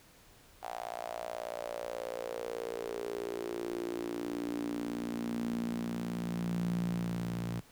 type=tone with high-pass filter sweep; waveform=sawtooth; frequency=58.3 Hz; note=A#1; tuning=1 cent sharp; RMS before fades=-37 dBFS; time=0.62-7.61 s; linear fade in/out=20 ms; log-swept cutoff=750 to 140 Hz; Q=6.5; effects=pink hiss -60 dBFS RMS until 7.71 s